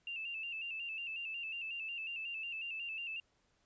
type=tone with vibrato; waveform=sine; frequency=2703 Hz; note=E7; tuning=43 cents sharp; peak=-39 dBFS; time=0.07-3.2 s; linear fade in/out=2 ms; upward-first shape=square; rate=5.5 Hz; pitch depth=50 cents each way; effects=pink hiss -75 dBFS RMS until 3.65 s + resampled to 16000 Hz